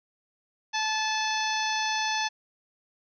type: harmonic tone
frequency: 869 Hz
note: A5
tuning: 22 cents flat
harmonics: 1 / 2 / 3 / 4 / 5 / 6 / 7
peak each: -29 / -32 / -34 / -35 / -36 / -37 / -37 dBFS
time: 0.73-2.29 s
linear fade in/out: 20 ms
effects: none